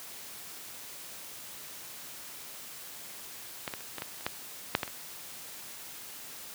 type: clicks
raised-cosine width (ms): 0.3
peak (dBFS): -17 / -19 / -30 / -20 / -18 / -29 / -13 / -7 / -14 / -25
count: 10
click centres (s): 3.678 / 3.738 / 3.807 / 3.983 / 4.021 / 4.209 / 4.265 / 4.751 / 4.832 / 4.878
effects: white hiss -45 dBFS RMS until 6.54 s + high-pass 80 Hz 12 dB/octave